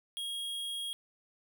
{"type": "tone", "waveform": "square", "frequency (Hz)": 3277, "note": "G#7", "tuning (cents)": -24, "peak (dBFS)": -36, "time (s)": [0.17, 0.93], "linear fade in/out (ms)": 0, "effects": []}